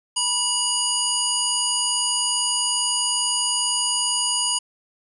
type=harmonic tone with a mistuned harmonic; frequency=970 Hz; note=B5; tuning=31 cents flat; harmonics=1 / 3 / 5 / 7 / 9 / 10; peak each=-30 / -25 / -27 / -27 / -27 / -28 dBFS; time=0.16-4.59 s; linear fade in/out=10 ms; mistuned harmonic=9; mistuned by=+28 cents; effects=none